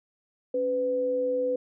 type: tone pair together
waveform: sine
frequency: 277.4 / 502 Hz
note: C#4 / B4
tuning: +1 / +28 cents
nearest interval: minor seventh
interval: 1027 cents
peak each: -35 / -24 dBFS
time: 0.54-1.56 s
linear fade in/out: 5 ms
effects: none